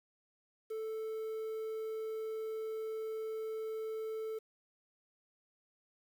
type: tone with quantisation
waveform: triangle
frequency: 440.2 Hz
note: A4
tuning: 1 cent sharp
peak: -35 dBFS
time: 0.7-4.39 s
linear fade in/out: 10 ms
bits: 10
effects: none